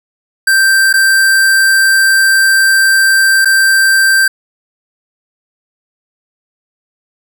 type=tone with dropouts; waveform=square; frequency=1568 Hz; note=G6; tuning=in tune; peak=-7 dBFS; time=0.47-4.28 s; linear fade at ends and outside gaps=5 ms; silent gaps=0.929-0.938 / 3.448-3.455 s; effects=none